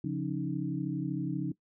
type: tone cluster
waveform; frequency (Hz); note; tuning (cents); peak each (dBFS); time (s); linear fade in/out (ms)
sine; 140.5 / 176.8 / 277.9 / 310.4; C#3 / F3 / C#4 / D#4; +24 / +22 / +4 / -4; -35 / -35 / -37 / -36; 0.04-1.52; 5
effects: noise-tail reverb RT60 0.1 s tail -19 dB re dry